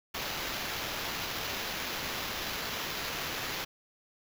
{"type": "noise with sample-and-hold", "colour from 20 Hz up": "white", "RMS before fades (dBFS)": -36, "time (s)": [0.14, 3.65], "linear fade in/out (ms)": 10, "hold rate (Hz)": 8820, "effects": []}